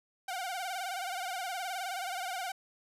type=tone with vibrato; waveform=sawtooth; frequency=740 Hz; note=F#5; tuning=in tune; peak=-31 dBFS; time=0.28-2.52 s; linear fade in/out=5 ms; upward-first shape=sine; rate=19 Hz; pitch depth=100 cents each way; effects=resampled to 32000 Hz